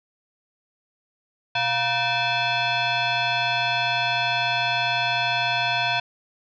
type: tone with frequency modulation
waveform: sine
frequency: 952 Hz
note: A#5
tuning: 36 cents sharp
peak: -20 dBFS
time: 1.55-6 s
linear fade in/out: 5 ms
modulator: 827 Hz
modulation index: 3.5
effects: none